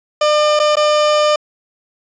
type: tone with dropouts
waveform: 30% pulse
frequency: 601 Hz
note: D5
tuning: 40 cents sharp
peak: -8 dBFS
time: 0.21-1.36 s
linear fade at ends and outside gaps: 5 ms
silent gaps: 0.593-0.598 / 0.756-0.768 s
effects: resampled to 16000 Hz